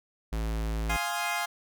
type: tone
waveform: square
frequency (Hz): 54.8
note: A1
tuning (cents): -6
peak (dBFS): -29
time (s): 0.32-0.97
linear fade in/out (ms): 10
type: chord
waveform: 20% pulse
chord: F minor seventh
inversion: none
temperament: equal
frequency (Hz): 698.5 / 830.6 / 1046.5 / 1244.5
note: F5 / Ab5 / C6 / Eb6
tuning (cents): 0 / 0 / 0 / 0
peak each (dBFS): -28 / -28 / -30 / -34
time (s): 0.89-1.46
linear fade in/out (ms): 10
effects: none